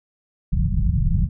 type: low-pass noise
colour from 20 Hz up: pink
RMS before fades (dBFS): -19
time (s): 0.52-1.29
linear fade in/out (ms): 10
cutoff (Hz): 190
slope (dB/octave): 96
effects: none